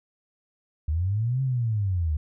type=linear two-way sweep; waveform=sine; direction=up then down; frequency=72.4 to 135.1 to 72.4 Hz; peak=-22 dBFS; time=0.88-2.17 s; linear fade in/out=5 ms; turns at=1.42 s; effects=none